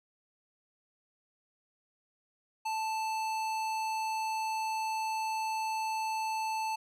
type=tone with hard clipping; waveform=sine; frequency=880 Hz; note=A5; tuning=in tune; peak=-33 dBFS; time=2.65-6.76 s; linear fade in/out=10 ms; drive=17 dB; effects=none